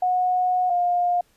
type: tone pair in turn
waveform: sine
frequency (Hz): 730 / 708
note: F#5 / F5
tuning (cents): -24 / +23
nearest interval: minor second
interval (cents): 53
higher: first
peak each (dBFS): -18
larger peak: neither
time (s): 0.02-0.7 / 0.7-1.21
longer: first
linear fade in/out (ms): 5
effects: pink hiss -62 dBFS RMS until 1.36 s + resampled to 32000 Hz